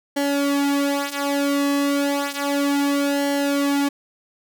sawtooth tone with flanger, 282.8 Hz, C#4, 35 cents sharp, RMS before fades -21 dBFS, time 0.16-3.89 s, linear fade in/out 10 ms, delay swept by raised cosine 0.8 to 4.9 ms, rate 0.32 Hz, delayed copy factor -0.8, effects none

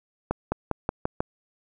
accelerating click train, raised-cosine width 1 ms, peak -10 dBFS, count 6, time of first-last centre 0.31-1.205 s, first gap 210 ms, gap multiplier 0.92, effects none

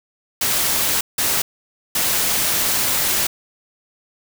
white noise bursts at uneven times, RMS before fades -19 dBFS, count 3, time 0.41-1.01 / 1.18-1.42 / 1.95-3.27 s, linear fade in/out 5 ms, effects none

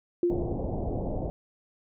sine tone with exponential decay, 349.2 Hz, F4, in tune, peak -19 dBFS, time 0.23-0.79 s, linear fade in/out 2 ms, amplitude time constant 120 ms
pink low-pass noise, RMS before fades -31 dBFS, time 0.3-1.3 s, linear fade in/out 0 ms, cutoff 760 Hz, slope 48 dB/octave
effects none

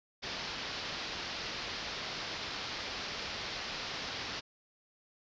white low-pass noise, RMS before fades -40 dBFS, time 0.22-4.41 s, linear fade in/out 20 ms, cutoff 5300 Hz, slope 48 dB/octave, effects resampled to 16000 Hz

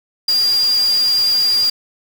sine tone in noise, 4803 Hz, D8, 38 cents sharp, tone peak -12 dBFS, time 0.28-1.7 s, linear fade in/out 5 ms, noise white, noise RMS -29 dBFS, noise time 0.28-1.7 s, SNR +14 dB, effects none

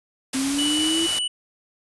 white noise, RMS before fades -27 dBFS, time 0.33-1.19 s, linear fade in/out 5 ms
sine linear sweep, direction up, 261.6 to 335.6 Hz, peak -22 dBFS, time 0.34-1.07 s, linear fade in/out 10 ms
square tone, 2960 Hz, F#7, in tune, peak -23 dBFS, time 0.58-1.28 s, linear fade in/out 10 ms
effects resampled to 24000 Hz

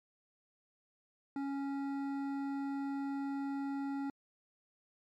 sine tone with hard clipping, 277.2 Hz, C#4, in tune, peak -37 dBFS, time 1.36-4.1 s, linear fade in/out 2 ms, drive 11 dB, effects MP3 96 kbps

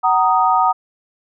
sine chord, D# minor, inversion first, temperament equal with one note detuned, 751.2 / 932.3 / 1244.5 Hz, F#5 / A#5 / D#6, +26 / 0 / 0 cents, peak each -16 dBFS, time 0.03-0.73 s, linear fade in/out 20 ms, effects none

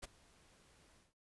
pink noise with ADSR envelope, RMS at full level -44 dBFS, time 0.02-1.14 s, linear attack 20 ms, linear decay 18 ms, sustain -23 dB, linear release 170 ms, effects resampled to 24000 Hz

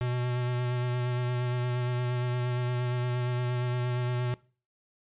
square tone with vibrato, 123.47 Hz, B2, in tune, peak -28 dBFS, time 0.01-4.34 s, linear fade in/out 0 ms, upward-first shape sine, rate 8.6 Hz, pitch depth 17 cents each way, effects noise-tail reverb RT60 0.4 s tail -22 dB re dry + resampled to 8000 Hz

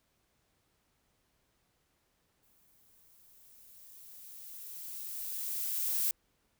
violet noise with exponential growth, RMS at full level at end -30 dBFS, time 2.43-6.11 s, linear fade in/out 1 ms, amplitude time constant 800 ms, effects pink hiss -75 dBFS RMS until 6.59 s

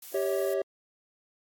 blue noise, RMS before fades -44 dBFS, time 0.02-0.54 s, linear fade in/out 5 ms
triangle chord, C# diminished, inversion second, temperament equal with one note detuned, 392 / 554.4 / 644.6 Hz, G4 / C#5 / E5, 0 / 0 / -39 cents, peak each -27 / -28 / -31 dBFS, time 0.14-0.62 s, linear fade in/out 5 ms
effects AAC 64 kbps

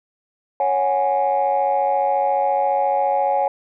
sine chord, C# suspended fourth, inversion none, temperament equal with one note detuned, 554.4 / 736.2 / 830.6 Hz, C#5 / F#5 / G#5, 0 / -9 / 0 cents, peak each -20 / -21 / -18 dBFS, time 0.6-3.48 s, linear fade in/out 2 ms, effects tanh soft clip ceiling -10 dBFS

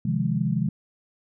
sine chord, F minor seventh, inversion second, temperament equal, 130.81 / 155.56 / 174.61 / 207.7 Hz, C3 / Eb3 / F3 / Ab3, 0 / 0 / 0 / 0 cents, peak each -27 dBFS, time 0.05-0.69 s, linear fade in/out 5 ms, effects none

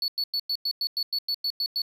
triangle tone bursts, 4435 Hz, C#8, in tune, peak -23 dBFS, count 12, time 0.02-1.819 s, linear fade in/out 2 ms, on 61 ms, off 97 ms, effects none

